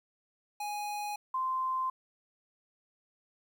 square / sine tone pair in turn, 830 / 1040 Hz, G#5 / C6, -1 / -11 cents, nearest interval major third, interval 390 cents, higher second, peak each -35 / -29 dBFS, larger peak second, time 0.6-1.16 / 1.34-1.9 s, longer neither, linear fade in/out 5 ms, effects 11-bit

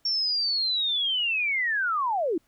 sine linear sweep, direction down, 5500 to 293.7 Hz, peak -23 dBFS, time 0.05-2.38 s, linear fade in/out 5 ms, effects pink hiss -68 dBFS RMS until 2.47 s

